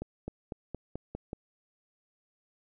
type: accelerating click train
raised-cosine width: 2 ms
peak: -23 dBFS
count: 7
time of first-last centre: 0.02-1.331 s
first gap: 260 ms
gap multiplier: 0.93
effects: none